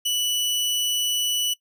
sawtooth tone, 2960 Hz, F#7, in tune, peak -18 dBFS, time 0.05-1.54 s, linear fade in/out 10 ms, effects noise-tail reverb RT60 0.1 s tail -20 dB re dry

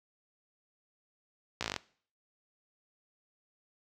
slowing click train, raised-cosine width 0.2 ms, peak -15 dBFS, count 9, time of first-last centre 1.61-1.763 s, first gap 16 ms, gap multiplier 1.05, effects noise-tail reverb RT60 0.5 s tail -21 dB re dry + high-pass 60 Hz 12 dB/octave

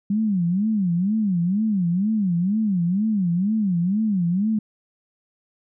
sine tone with vibrato, 193.7 Hz, G3, 20 cents flat, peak -18 dBFS, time 0.1-4.59 s, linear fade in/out 5 ms, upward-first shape sine, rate 2.1 Hz, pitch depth 230 cents each way, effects none

